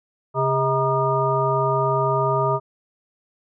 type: harmonic tone with a mistuned harmonic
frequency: 135.1 Hz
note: C#3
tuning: 44 cents flat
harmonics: 1 / 3 / 5 / 7 / 9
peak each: -24 / -24 / -24 / -24 / -24 dBFS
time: 0.34-2.6 s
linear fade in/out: 50 ms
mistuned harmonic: 5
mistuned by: -98 cents
effects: none